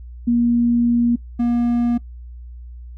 sine / triangle tone pair in turn, 237.5 / 238.5 Hz, A#3 / A#3, +33 / +40 cents, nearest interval unison, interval 7 cents, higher second, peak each -13 dBFS, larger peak neither, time 0.27-1.16 / 1.39-1.98 s, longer first, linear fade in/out 10 ms, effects noise-tail reverb RT60 0.1 s tail -21 dB re dry + added 60 Hz sine -33 dBFS peak until 2.97 s

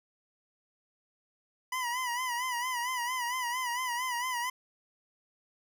25% pulse tone with vibrato, 988 Hz, B5, in tune, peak -27 dBFS, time 1.72-4.5 s, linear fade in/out 5 ms, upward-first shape sine, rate 4.4 Hz, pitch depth 80 cents each way, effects none

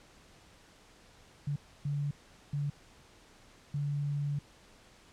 sine tone bursts at uneven times, 144.1 Hz, D3, 33 cents flat, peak -30 dBFS, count 4, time 1.47-1.56 / 1.85-2.11 / 2.53-2.7 / 3.74-4.39 s, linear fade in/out 5 ms, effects pink hiss -59 dBFS RMS until 5.12 s + low-pass 8000 Hz 12 dB/octave

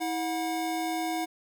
square tone pair together, 323.9 / 728.2 Hz, E4 / F#5, -30 / -28 cents, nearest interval octave + major second, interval 1402 cents, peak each -32 / -32 dBFS, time 0-1.26 s, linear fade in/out 20 ms, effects none

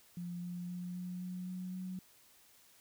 sine tone with pitch steps, 175 / 176.62 / 178.26 / 179.92 / 181.59 / 183.28 / 184.98 Hz, F3 / F3 / F3 / F#3 / F#3 / F#3 / F#3, +4 / +20 / +36 / -48 / -32 / -16 / 0 cents, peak -39 dBFS, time 0.17-1.99 s, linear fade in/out 2 ms, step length 260 ms, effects white hiss -64 dBFS RMS until 2.8 s

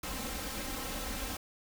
pink noise with comb filter, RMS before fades -38 dBFS, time 0.03-1.37 s, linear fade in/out 5 ms, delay 3.8 ms, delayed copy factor +0.8, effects none

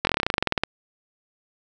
slowing click train, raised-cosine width 0.3 ms, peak -4 dBFS, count 17, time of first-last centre 0.05-0.636 s, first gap 21 ms, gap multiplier 1.07, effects none

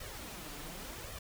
pink noise with flanger, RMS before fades -45 dBFS, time 0-1.19 s, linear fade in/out 5 ms, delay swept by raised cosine 1.6 to 6.9 ms, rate 0.89 Hz, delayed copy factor +0.65, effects none

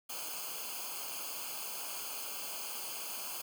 white noise with comb filter, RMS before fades -41 dBFS, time 0.09-3.42 s, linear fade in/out 10 ms, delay 0.53 ms, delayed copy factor -1, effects none

